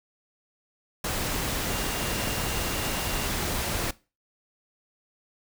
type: tone in noise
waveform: sine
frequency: 2794 Hz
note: F7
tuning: in tune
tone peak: -40 dBFS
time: 1.69-3.27 s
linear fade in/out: 5 ms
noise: pink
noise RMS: -29 dBFS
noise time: 1.04-3.91 s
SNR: -14 dB
effects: noise-tail reverb RT60 0.3 s tail -20 dB re dry